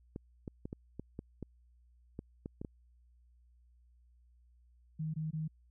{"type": "clicks", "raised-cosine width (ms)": 3, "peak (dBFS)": -28, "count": 11, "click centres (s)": [0.161, 0.478, 0.655, 0.729, 0.996, 1.191, 1.427, 2.191, 2.459, 2.615, 2.648]}
{"type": "tone bursts", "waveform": "sine", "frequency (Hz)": 156.8, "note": "D#3", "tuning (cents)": 14, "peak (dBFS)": -34, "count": 3, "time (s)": [4.99, 5.48], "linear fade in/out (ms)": 10, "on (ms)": 150, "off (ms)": 20}
{"effects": ["added 60 Hz sine -62 dBFS peak until 5.7 s"]}